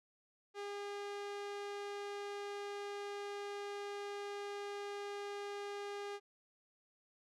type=tone with low-pass filter; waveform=sawtooth; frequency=405.8 Hz; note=G#4; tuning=40 cents flat; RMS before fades=-44 dBFS; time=0.54-6.2 s; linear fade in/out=50 ms; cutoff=6500 Hz; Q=0.55; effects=none